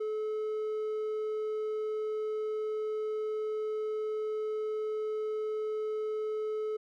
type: tone with hard clipping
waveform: sine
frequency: 430.7 Hz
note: A4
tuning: 37 cents flat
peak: -32 dBFS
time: 0-6.77 s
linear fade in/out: 10 ms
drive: 3 dB
effects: none